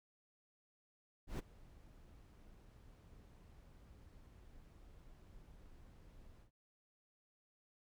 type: noise with ADSR envelope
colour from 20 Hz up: brown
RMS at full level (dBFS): -38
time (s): 1.27-6.51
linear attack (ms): 120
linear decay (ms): 17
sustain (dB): -22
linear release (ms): 100
effects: none